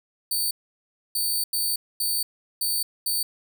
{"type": "tone bursts at uneven times", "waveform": "10% pulse", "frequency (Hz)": 4553, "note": "C#8", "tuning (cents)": 45, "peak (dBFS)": -16, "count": 6, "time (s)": [[0.31, 0.51], [1.15, 1.44], [1.53, 1.76], [2, 2.23], [2.61, 2.83], [3.06, 3.23]], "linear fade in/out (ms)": 5, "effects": []}